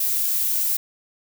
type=noise; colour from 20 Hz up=violet; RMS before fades=-22 dBFS; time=0-0.77 s; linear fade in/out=5 ms; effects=none